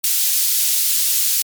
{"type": "high-pass noise", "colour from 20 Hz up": "white", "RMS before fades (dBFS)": -17, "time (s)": [0.04, 1.42], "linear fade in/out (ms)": 0, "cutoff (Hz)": 3900, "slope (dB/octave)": 12, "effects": ["MP3 96 kbps"]}